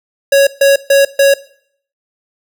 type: tone bursts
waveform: square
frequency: 554.4 Hz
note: C#5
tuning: in tune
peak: -6 dBFS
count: 4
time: 0.32-1.34 s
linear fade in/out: 5 ms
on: 150 ms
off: 140 ms
effects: noise-tail reverb RT60 0.6 s tail -19 dB re dry